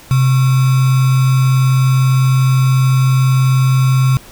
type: tone with sample-and-hold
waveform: sine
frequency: 130.8 Hz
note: C3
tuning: in tune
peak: -8 dBFS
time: 0.11-4.17 s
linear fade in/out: 0 ms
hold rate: 1225 Hz
effects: pink hiss -39 dBFS RMS until 4.31 s

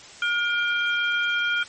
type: tone cluster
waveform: sine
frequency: 1426 / 2371 / 3204 Hz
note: F6 / D7 / G7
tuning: +36 / +16 / +37 cents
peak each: -22 / -29 / -29 dBFS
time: 0.22-1.63 s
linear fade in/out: 2 ms
effects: white hiss -44 dBFS RMS until 1.68 s + MP3 32 kbps

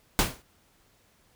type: noise with exponential decay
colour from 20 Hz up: pink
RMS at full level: -19 dBFS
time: 0.19-0.42 s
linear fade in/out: 0 ms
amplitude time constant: 48 ms
effects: pink hiss -64 dBFS RMS until 1.35 s

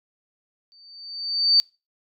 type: tone with exponential growth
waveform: sine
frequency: 4588 Hz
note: D8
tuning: 41 cents flat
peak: -11 dBFS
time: 0.72-1.6 s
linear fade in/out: 0 ms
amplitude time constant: 190 ms
effects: noise-tail reverb RT60 0.3 s tail -26 dB re dry

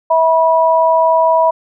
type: tone pair together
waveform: sine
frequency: 649.3 / 974 Hz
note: E5 / B5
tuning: -26 / -24 cents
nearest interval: perfect fifth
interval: 702 cents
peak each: -11 dBFS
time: 0.1-1.51 s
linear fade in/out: 10 ms
effects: none

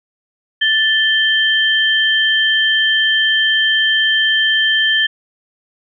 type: tone pair together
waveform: sine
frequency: 1760 / 3136 Hz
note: A6 / G7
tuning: 0 / 0 cents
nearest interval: minor seventh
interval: 1000 cents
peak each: -14 dBFS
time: 0.61-5.07 s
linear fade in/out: 10 ms
effects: none

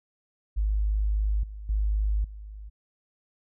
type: tone with level steps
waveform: sine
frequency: 51.91 Hz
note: G#1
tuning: in tune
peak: -22 / -36 / -22 / -38 dBFS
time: 0.56-2.7 s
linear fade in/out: 20 ms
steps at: 1.43 / 1.69 / 2.24 s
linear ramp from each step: 5 ms
effects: none

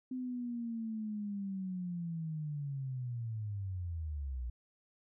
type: linear sweep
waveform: sine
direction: down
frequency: 257.7 to 58.27 Hz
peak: -36 dBFS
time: 0.11-4.5 s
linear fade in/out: 5 ms
effects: none

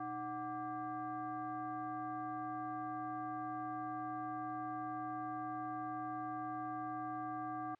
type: tone with frequency modulation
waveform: sine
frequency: 740 Hz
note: F#5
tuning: in tune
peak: -39 dBFS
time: 0-7.75 s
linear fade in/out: 5 ms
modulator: 431 Hz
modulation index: 1.2
effects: white hiss -75 dBFS RMS until 7.79 s + low-pass 3000 Hz 12 dB/octave

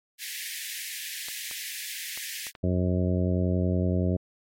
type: high-pass noise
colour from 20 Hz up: pink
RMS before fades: -36 dBFS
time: 0.18-2.52 s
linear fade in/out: 50 ms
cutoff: 1700 Hz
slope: 96 dB/octave
type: clicks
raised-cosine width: 0.3 ms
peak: -25 dBFS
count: 5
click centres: 1.285 / 1.512 / 2.175 / 2.468 / 2.552 s
type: harmonic tone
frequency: 90.7 Hz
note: F#2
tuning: 34 cents flat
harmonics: 1 / 2 / 3 / 4 / 5 / 6 / 7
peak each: -25 / -27 / -32 / -33 / -37 / -36 / -36 dBFS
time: 2.63-4.17 s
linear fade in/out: 10 ms
effects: MP3 64 kbps

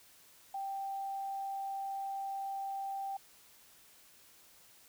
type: tone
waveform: sine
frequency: 784 Hz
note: G5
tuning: in tune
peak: -36 dBFS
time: 0.54-3.17 s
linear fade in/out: 5 ms
effects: white hiss -61 dBFS RMS until 4.88 s

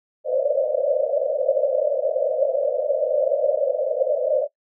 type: band-pass noise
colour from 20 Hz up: white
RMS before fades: -21 dBFS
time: 0.24-4.48 s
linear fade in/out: 50 ms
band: 520 to 610 Hz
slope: 96 dB/octave
effects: noise-tail reverb RT60 0.1 s tail -21 dB re dry

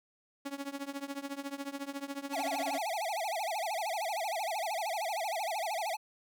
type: tone with tremolo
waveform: sawtooth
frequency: 279 Hz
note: C#4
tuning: 11 cents sharp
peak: -30 dBFS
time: 0.45-2.79 s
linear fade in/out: 10 ms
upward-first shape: triangle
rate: 14 Hz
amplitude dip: 95%
type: tone with vibrato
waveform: square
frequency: 750 Hz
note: F#5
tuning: 23 cents sharp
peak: -33 dBFS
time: 2.32-5.97 s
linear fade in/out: 20 ms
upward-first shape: sine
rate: 13 Hz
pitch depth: 270 cents each way
effects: none

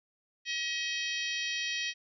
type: harmonic tone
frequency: 636 Hz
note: D#5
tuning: 38 cents sharp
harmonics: 3 / 4 / 5 / 6 / 7 / 8 / 9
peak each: -37 / -37 / -37 / -42 / -42 / -45 / -42 dBFS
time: 0.45-1.94 s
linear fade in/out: 50 ms
effects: none

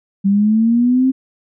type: linear sweep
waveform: sine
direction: up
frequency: 193.7 to 265.7 Hz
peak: -10 dBFS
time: 0.24-1.12 s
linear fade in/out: 20 ms
effects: none

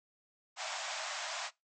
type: band-pass noise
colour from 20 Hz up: pink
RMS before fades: -40 dBFS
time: 0.56-1.51 s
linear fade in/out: 50 ms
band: 600 to 7800 Hz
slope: 96 dB/octave
effects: noise-tail reverb RT60 0.2 s tail -22 dB re dry

